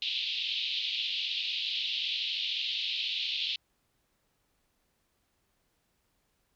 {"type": "band-pass noise", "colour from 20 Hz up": "white", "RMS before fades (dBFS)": -33, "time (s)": [0.02, 3.56], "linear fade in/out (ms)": 2, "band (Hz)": [2700, 4000], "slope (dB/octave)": 48, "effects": ["pink hiss -75 dBFS RMS until 6.55 s"]}